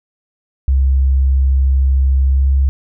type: tone with pitch glide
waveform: sine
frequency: 66.8 to 67.77 Hz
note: C2 to C#2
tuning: +36 to -39 cents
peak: -9 dBFS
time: 0.68-2.69 s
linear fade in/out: 0 ms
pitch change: +25 cents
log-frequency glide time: 2.26-2.49 s
effects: none